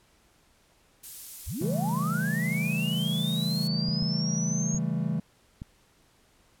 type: noise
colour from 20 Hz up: violet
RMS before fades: -37 dBFS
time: 1.03-3.68 s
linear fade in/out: 10 ms
type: linear sweep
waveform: sine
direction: up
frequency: 33.16 to 6645 Hz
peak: -31 dBFS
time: 1.46-4.79 s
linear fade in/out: 20 ms
type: chord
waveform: triangle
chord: A dominant seventh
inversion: first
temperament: just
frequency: 137.5 / 165 / 198 / 220 Hz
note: C#3 / E3 / G3 / A3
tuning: -14 / +2 / +18 / 0 cents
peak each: -31 / -27 / -31 / -31 dBFS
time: 1.61-5.2 s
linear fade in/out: 5 ms
type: clicks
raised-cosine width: 5 ms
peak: -25 dBFS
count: 4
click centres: 3.887 / 4.025 / 4.746 / 5.619 s
effects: pink hiss -63 dBFS RMS until 6.6 s + low-pass 12000 Hz 12 dB/octave